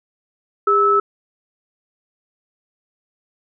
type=tone pair together; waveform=sine; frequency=403.7 / 1304.8 Hz; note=G#4 / E6; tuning=-49 / -18 cents; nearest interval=octave + minor sixth; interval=2031 cents; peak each=-17 / -13 dBFS; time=0.67-1 s; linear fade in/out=5 ms; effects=none